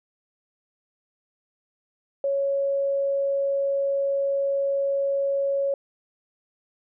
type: tone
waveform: sine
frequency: 554.4 Hz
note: C#5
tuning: in tune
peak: -21 dBFS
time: 2.24-5.74 s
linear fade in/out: 2 ms
effects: none